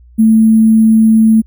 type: tone with sample-and-hold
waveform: sine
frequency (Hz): 220.9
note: A3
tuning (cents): +7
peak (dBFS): -4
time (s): 0.18-1.42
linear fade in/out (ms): 20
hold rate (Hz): 11025
effects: added 60 Hz sine -38 dBFS peak until 1.46 s